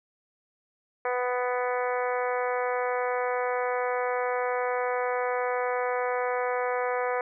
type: harmonic tone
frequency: 248.3 Hz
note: B3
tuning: 9 cents sharp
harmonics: 2 / 3 / 4 / 5 / 6 / 7 / 8 / 9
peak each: -28 / -32 / -34 / -36 / -38 / -39 / -40 / -41 dBFS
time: 1.05-7.21 s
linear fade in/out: 2 ms
effects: none